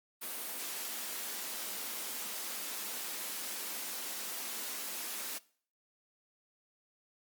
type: high-pass noise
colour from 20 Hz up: white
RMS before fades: -40 dBFS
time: 0.21-5.39 s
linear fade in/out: 20 ms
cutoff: 190 Hz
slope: 96 dB/octave
effects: noise-tail reverb RT60 0.5 s tail -21 dB re dry + Opus 32 kbps